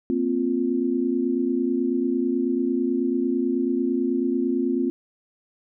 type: chord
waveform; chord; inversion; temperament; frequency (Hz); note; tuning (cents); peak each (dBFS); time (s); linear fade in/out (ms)
sine; Bb suspended second; none; just; 233.1 / 262.2 / 349.6; Bb3 / C4 / F4; 0 / +4 / +2; -27 / -23 / -25; 0.1-4.9; 0
effects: none